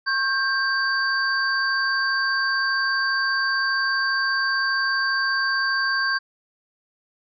sine tone cluster, 1090 / 1583 / 4615 Hz, C#6 / G6 / D8, -29 / +17 / -31 cents, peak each -27 / -21 / -28 dBFS, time 0.06-6.19 s, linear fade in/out 20 ms, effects none

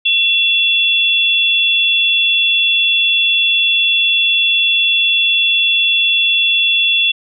sine tone pair together, 2712 / 3420 Hz, E7 / A7, +49 / -50 cents, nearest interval major third, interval 401 cents, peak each -13 dBFS, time 0.05-7.12 s, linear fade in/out 10 ms, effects none

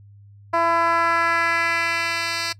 10% pulse tone with band-pass filter sweep, 335.3 Hz, E4, 30 cents sharp, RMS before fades -21 dBFS, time 0.53-2.53 s, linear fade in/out 10 ms, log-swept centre 860 to 4200 Hz, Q 1.6, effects noise-tail reverb RT60 0.1 s tail -22 dB re dry + added 101 Hz sine -44 dBFS peak until 2.59 s

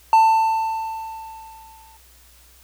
triangle tone with exponential decay, 890 Hz, A5, 20 cents sharp, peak -7 dBFS, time 0.13-1.97 s, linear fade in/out 1 ms, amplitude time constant 400 ms, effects added 61 Hz sine -52 dBFS peak until 2.63 s + white hiss -52 dBFS RMS until 2.63 s

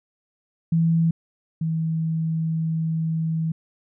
sine tone pair in turn, 164.81 / 161.42 Hz, E3 / E3, 0 / -36 cents, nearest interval unison, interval 36 cents, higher first, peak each -16 / -21 dBFS, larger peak first, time 0.72-1.11 / 1.61-3.52 s, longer second, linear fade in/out 5 ms, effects none

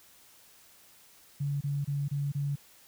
sine tone bursts, 142.2 Hz, C#3, 45 cents sharp, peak -28 dBFS, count 5, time 1.4-2.558 s, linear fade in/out 10 ms, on 210 ms, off 27 ms, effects white hiss -58 dBFS RMS until 2.87 s

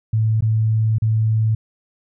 sine tone with dropouts, 110.2 Hz, A2, 3 cents sharp, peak -14 dBFS, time 0.13-1.55 s, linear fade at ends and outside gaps 5 ms, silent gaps 0.408-0.422 / 0.984-1.02 s, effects none

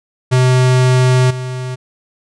square tone with level steps, 127.6 Hz, C3, 43 cents flat, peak -9 / -21 dBFS, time 0.31-1.76 s, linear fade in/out 20 ms, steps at 1.3 s, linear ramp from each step 10 ms, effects resampled to 22050 Hz

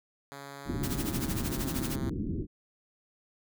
5% pulse tone with pitch glide, 140 to 133.83 Hz, C#3 to C3, +18 to +39 cents, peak -31 dBFS, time 0.32-2.1 s, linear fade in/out 0 ms, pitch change -79 cents, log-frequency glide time 0.88-1.58 s
white low-pass noise, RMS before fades -33 dBFS, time 0.65-2.47 s, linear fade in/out 50 ms, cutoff 350 Hz, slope 48 dB/octave
white noise with tremolo, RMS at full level -36 dBFS, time 0.83-1.96 s, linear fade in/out 5 ms, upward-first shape sine, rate 13 Hz, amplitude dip 80%
effects none

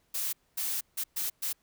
blue noise bursts at uneven times, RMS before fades -32 dBFS, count 5, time 0.14-0.33 / 0.57-0.81 / 0.97-1.04 / 1.16-1.3 / 1.42-1.53 s, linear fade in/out 10 ms, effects pink hiss -71 dBFS RMS until 1.62 s

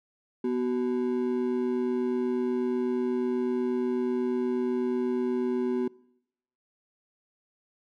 triangle ring-modulated tone, 311.1 Hz, D#4, in tune, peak -20 dBFS, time 0.44-5.88 s, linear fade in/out 5 ms, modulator 64.1 Hz, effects noise-tail reverb RT60 0.8 s tail -24 dB re dry

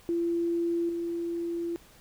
sine tone with level steps, 340 Hz, F4, 46 cents flat, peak -25 / -29 dBFS, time 0.09-1.76 s, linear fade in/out 0 ms, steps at 0.89 s, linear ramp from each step 2 ms, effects pink hiss -56 dBFS RMS until 2 s

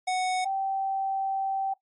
square / sine tone pair in turn, 740 / 776.3 Hz, F#5 / G5, 0 / -17 cents, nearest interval minor second, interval 83 cents, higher second, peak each -25 dBFS, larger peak neither, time 0.07-0.45 / 0.45-1.74 s, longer second, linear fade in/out 10 ms, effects noise-tail reverb RT60 0.1 s tail -17 dB re dry + MP3 48 kbps

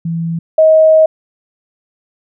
sine tone pair in turn, 166.1 / 632.2 Hz, E3 / D#5, +13 / +27 cents, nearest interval octave + major seventh, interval 2314 cents, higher second, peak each -15 / -4 dBFS, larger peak second, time 0.05-0.39 / 0.58-1.06 s, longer second, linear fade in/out 5 ms, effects none

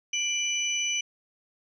sine tone cluster, 2355 / 2968 / 5990 Hz, D7 / F#7 / F#8, +4 / +5 / +20 cents, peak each -30 dBFS, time 0.13-1.01 s, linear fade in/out 5 ms, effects none

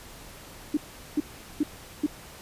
sine tone bursts, 298.3 Hz, D4, 27 cents sharp, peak -20 dBFS, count 4, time 0.74-2.064 s, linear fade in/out 5 ms, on 31 ms, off 400 ms, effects pink hiss -46 dBFS RMS until 2.41 s + resampled to 32000 Hz

